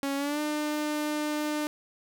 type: tone with pitch glide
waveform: sawtooth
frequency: 277.2 to 300.5 Hz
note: C#4 to D4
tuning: 0 to +40 cents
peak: -24 dBFS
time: 0.03-1.67 s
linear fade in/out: 0 ms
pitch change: +140 cents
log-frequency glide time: 0.16-0.4 s
effects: none